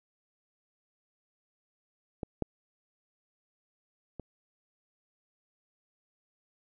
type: clicks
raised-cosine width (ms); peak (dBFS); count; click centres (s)
2; -21 / -16 / -26; 3; 2.232 / 2.423 / 4.197
effects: none